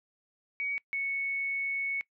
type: tone pair in turn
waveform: sine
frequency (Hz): 2253 / 2213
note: C#7 / C#7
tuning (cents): +28 / -3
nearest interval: unison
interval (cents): 31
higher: first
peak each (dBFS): -30 / -29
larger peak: second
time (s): 0.6-0.78 / 0.93-2.01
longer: second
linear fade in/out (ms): 0
effects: noise-tail reverb RT60 0.1 s tail -22 dB re dry